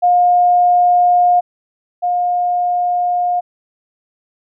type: tone pair in turn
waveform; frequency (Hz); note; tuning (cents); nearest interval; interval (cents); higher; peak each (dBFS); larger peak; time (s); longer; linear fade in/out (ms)
sine; 712 / 712; F5 / F5; +33 / +33; unison; 0; neither; -8 / -13; first; 0.02-1.41 / 2.02-3.41; neither; 20
effects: none